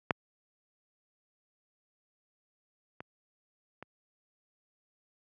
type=clicks; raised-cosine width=0.5 ms; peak=-10 / -26 / -28 dBFS; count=3; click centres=0.108 / 3.005 / 3.826 s; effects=high-pass 100 Hz 12 dB/octave